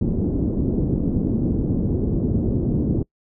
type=low-pass noise; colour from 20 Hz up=white; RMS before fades=-21 dBFS; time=0.01-3.03 s; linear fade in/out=5 ms; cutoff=320 Hz; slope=24 dB/octave; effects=noise-tail reverb RT60 0.1 s tail -25 dB re dry